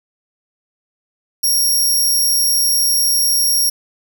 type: tone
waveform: 15% pulse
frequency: 5588 Hz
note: F8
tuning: in tune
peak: -7 dBFS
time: 1.43-3.7 s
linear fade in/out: 10 ms
effects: none